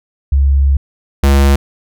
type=tone pair in turn; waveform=sine / square; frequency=69 / 69.32 Hz; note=C#2 / C#2; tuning=-7 / +1 cents; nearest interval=unison; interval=8 cents; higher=second; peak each=-7 dBFS; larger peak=neither; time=0.32-0.77 / 1.23-1.56 s; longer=first; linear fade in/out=5 ms; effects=none